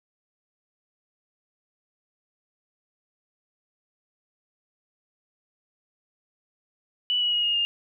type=tone with pitch steps; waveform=sine; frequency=2960 / 2924 / 2889 / 2854 / 2820 Hz; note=F#7 / F#7 / F#7 / F7 / F7; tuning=0 / -21 / -42 / +37 / +16 cents; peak=-21 dBFS; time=7.1-7.65 s; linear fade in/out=0 ms; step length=110 ms; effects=none